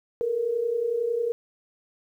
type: tone pair together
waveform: sine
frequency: 442.2 / 473.2 Hz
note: A4 / A#4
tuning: +9 / +26 cents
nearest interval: minor second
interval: 117 cents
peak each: -30 / -24 dBFS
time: 0.21-1.32 s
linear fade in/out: 0 ms
effects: 10-bit